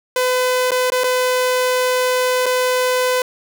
sawtooth tone with dropouts, 505 Hz, B4, 39 cents sharp, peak -11 dBFS, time 0.16-3.22 s, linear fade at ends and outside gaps 2 ms, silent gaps 0.708-0.717 / 0.902-0.92 / 1.036-1.041 / 2.459-2.463 s, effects none

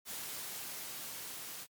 white noise with level ramp, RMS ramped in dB -42 to -45 dBFS, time 0.05-1.67 s, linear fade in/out 50 ms, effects high-pass 100 Hz 12 dB/octave + MP3 96 kbps

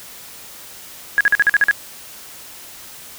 sine tone bursts, 1661.2 Hz, G#6, in tune, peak -9 dBFS, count 8, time 1.18-1.711 s, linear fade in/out 0 ms, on 27 ms, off 45 ms, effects white hiss -38 dBFS RMS until 3.18 s

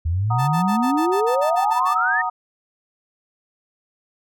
sine exponential sweep, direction up, 77.6 to 1864.7 Hz, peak -18 dBFS, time 0.05-2.22 s, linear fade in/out 10 ms
sine chord, D# minor, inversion first, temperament equal, 740 / 932.3 / 1244.5 Hz, F#5 / A#5 / D#6, 0 / 0 / 0 cents, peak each -25 dBFS, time 0.3-2.3 s, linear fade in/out 10 ms
sawtooth tone bursts, 880 Hz, A5, in tune, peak -24 dBFS, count 11, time 0.38-1.95 s, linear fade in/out 20 ms, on 100 ms, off 47 ms
effects none

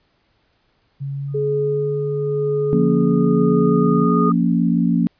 sine tone with pitch glide, 138.59 to 145.31 Hz, C#3 to D3, 0 to -18 cents, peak -23 dBFS, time 1-4.06 s, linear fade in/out 20 ms, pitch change +82 cents, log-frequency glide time 1.1-1.85 s
sine tone with exponential growth, 1229 Hz, D#6, 22 cents flat, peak -18 dBFS, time 1.28-4.32 s, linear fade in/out 5 ms, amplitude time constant 660 ms
sine tone with tremolo, 422.7 Hz, G#4, 31 cents sharp, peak -17 dBFS, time 1.34-4.3 s, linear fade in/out 10 ms, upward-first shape sine, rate 1 Hz, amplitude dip 35%
sine chord, Bb minor, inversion second, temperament just, 174.81 / 233.1 / 279.7 Hz, F3 / Bb3 / Db4, +2 / 0 / +16 cents, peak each -17 / -18 / -21 dBFS, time 2.73-5.07 s, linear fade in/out 0 ms
effects pink hiss -63 dBFS RMS until 5.19 s + resampled to 11025 Hz

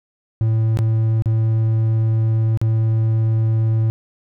triangle tone with dropouts, 111.4 Hz, A2, 22 cents sharp, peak -12 dBFS, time 0.41-3.9 s, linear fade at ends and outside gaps 0 ms, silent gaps 0.772-0.789 / 1.222-1.258 / 2.574-2.615 s, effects none

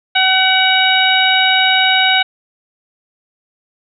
harmonic tone with a mistuned harmonic, 756 Hz, F#5, 37 cents sharp, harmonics 1 / 2 / 3 / 4 / 5, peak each -16 / -16 / -16 / -16 / -16 dBFS, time 0.15-2.23 s, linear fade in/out 10 ms, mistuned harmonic 4, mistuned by -49 cents, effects none

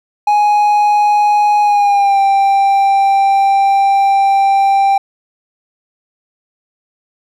triangle tone with pitch glide, 832 to 787.6 Hz, G#5 to G5, +3 to +8 cents, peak -6 dBFS, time 0.27-4.98 s, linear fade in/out 5 ms, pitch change -95 cents, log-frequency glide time 1.62-2.2 s, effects none

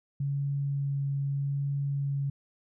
sine tone with vibrato, 140 Hz, C#3, 18 cents sharp, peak -27 dBFS, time 0.2-2.3 s, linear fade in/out 5 ms, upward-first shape sine, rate 0.81 Hz, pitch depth 8 cents each way, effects none

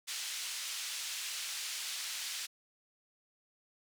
pink band-pass noise, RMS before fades -40 dBFS, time 0.07-2.47 s, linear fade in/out 20 ms, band 2900 to 8800 Hz, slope 12 dB/octave, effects none

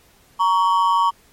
triangle ring-modulated tone, 1028 Hz, C6, 31 cents flat, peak -9 dBFS, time 0.39-1.11 s, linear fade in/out 20 ms, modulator 92.9 Hz, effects pink hiss -54 dBFS RMS until 1.32 s + MP3 64 kbps

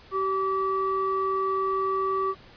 square tone with low-pass filter, 384.9 Hz, G4, 32 cents flat, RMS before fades -26 dBFS, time 0.11-2.35 s, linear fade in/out 50 ms, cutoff 1100 Hz, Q 4.8, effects pink hiss -51 dBFS RMS until 2.56 s + resampled to 11025 Hz

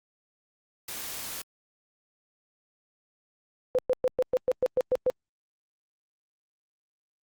white noise, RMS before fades -37 dBFS, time 0.88-1.42 s, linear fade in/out 5 ms
sine tone bursts, 508 Hz, B4, 49 cents sharp, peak -20 dBFS, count 10, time 3.75-5.1 s, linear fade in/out 0 ms, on 36 ms, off 110 ms
effects Opus 48 kbps

